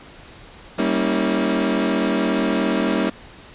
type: chord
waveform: 30% pulse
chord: G diminished seventh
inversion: none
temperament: equal with one note detuned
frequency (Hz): 196 / 233.1 / 277.2 / 321.7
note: G3 / Bb3 / Db4 / Fb4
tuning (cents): 0 / 0 / 0 / -42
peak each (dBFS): -21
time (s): 0.78-3.1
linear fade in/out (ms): 10
effects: pink hiss -43 dBFS RMS until 3.54 s + resampled to 8000 Hz